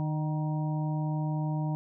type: harmonic tone with a mistuned harmonic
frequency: 153.3 Hz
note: D#3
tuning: 25 cents flat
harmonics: 1 / 2 / 4 / 5 / 6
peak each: -28 / -37 / -43 / -43 / -42 dBFS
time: 0-1.75 s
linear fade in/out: 0 ms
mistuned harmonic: 6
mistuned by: +44 cents
effects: none